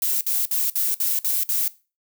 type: noise bursts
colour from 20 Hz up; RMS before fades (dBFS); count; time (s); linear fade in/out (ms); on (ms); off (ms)
violet; -22; 7; 0.02-1.68; 2; 190; 55
effects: noise-tail reverb RT60 0.3 s tail -18 dB re dry